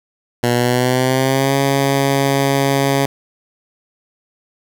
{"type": "tone with pitch glide", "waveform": "10% pulse", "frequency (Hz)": [120.8, 137.96], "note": ["B2", "C#3"], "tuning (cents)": [-38, -8], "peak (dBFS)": -5, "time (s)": [0.43, 3.06], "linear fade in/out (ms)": 5, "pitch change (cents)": 230, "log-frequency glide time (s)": [0.53, 1.56], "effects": []}